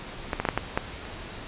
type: clicks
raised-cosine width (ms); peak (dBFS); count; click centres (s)
0.5; -11 / -11 / -9 / -7 / -8 / -8 / -24; 7; 0.332 / 0.4 / 0.452 / 0.488 / 0.576 / 0.775 / 1.053
effects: pink hiss -39 dBFS RMS until 1.47 s + resampled to 8000 Hz